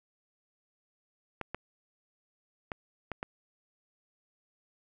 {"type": "clicks", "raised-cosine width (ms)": 0.5, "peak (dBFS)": -20, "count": 5, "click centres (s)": [1.413, 1.546, 2.718, 3.117, 3.229], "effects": []}